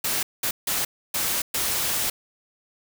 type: noise bursts at uneven times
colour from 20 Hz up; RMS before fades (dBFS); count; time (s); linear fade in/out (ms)
white; -25; 5; 0.04-0.23 / 0.43-0.51 / 0.67-0.85 / 1.14-1.42 / 1.54-2.1; 5
effects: none